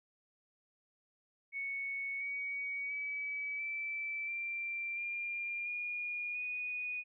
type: tone with pitch steps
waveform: sine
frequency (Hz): 2217 / 2252 / 2287 / 2323 / 2360 / 2397 / 2434 / 2473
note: C#7 / C#7 / D7 / D7 / D7 / D7 / D#7 / D#7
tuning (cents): 0 / +27 / -47 / -20 / +8 / +35 / -39 / -11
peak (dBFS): -36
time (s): 1.52-7.04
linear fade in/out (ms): 50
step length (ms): 690
effects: none